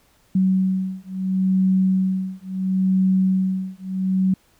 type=beating tone pair; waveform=sine; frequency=188 / 188.73 Hz; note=F#3 / F#3; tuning=+28 / +35 cents; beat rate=0.73 Hz; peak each=-20 dBFS; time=0.35-4.34 s; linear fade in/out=5 ms; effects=pink hiss -59 dBFS RMS until 4.59 s